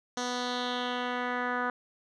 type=tone with low-pass filter sweep; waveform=10% pulse; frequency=246.9 Hz; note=B3; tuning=in tune; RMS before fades=-32 dBFS; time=0.17-1.7 s; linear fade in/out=2 ms; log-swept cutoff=5800 to 1500 Hz; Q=2.7; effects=none